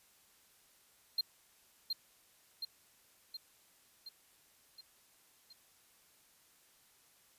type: tone with echo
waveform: triangle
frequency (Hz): 4186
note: C8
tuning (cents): 0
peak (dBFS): -28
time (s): 1.18-1.21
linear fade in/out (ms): 5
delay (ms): 720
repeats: 6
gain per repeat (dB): -4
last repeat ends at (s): 5.53
effects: white hiss -67 dBFS RMS until 7.38 s + resampled to 32000 Hz